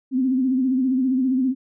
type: tone with vibrato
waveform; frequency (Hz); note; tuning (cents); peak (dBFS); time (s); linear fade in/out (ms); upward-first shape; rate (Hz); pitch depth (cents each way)
sine; 259.1; C4; -17; -17; 0.11-1.55; 50; sine; 15; 68
effects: none